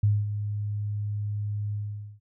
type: tone with ADSR envelope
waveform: sine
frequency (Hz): 103.83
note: G#2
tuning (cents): 0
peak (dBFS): -17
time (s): 0.03-2.2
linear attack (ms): 6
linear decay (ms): 220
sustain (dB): -10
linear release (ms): 470
effects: none